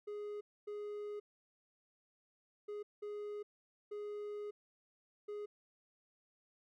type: tone bursts at uneven times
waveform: triangle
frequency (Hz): 415.4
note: G#4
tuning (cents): 0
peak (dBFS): -39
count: 6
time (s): 0.07-0.41 / 0.67-1.2 / 2.68-2.83 / 3.02-3.43 / 3.91-4.51 / 5.28-5.46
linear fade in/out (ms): 10
effects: none